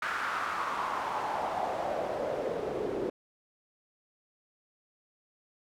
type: noise with band-pass filter sweep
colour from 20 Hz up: pink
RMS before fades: -33 dBFS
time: 0.02-3.1 s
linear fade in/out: 5 ms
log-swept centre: 1500 to 390 Hz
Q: 3.6
effects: none